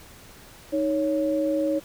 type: tone pair together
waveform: sine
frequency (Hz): 311.7 / 556.8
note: D#4 / C#5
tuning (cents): +3 / +8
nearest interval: minor seventh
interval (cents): 1005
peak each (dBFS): -24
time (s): 0.72-1.8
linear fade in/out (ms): 20
effects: pink hiss -48 dBFS RMS until 1.84 s